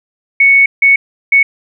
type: tone bursts at uneven times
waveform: sine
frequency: 2217 Hz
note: C#7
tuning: in tune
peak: -4 dBFS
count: 3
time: 0.4-0.66 / 0.82-0.96 / 1.32-1.43 s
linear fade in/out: 5 ms
effects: none